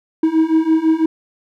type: beating tone pair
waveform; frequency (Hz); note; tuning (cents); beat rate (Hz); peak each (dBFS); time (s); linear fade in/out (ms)
triangle; 316.6 / 322.6; D#4 / E4; +30 / -37; 6; -14 / -12; 0.23-1.06; 5
effects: none